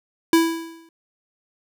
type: tone with exponential decay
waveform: square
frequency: 329.6 Hz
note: E4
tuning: in tune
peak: -11 dBFS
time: 0.33-0.89 s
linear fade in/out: 2 ms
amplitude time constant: 120 ms
effects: none